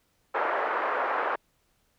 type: band-pass noise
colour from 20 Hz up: white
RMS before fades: -28 dBFS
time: 0.34-1.36 s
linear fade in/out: 10 ms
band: 420 to 1500 Hz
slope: 24 dB/octave
effects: pink hiss -70 dBFS RMS until 1.98 s